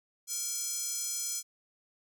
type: tone with high-pass filter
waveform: square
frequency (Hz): 466.2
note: A#4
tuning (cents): 0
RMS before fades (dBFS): -35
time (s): 0.27-1.43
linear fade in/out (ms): 50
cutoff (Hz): 6600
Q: 2.6
effects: none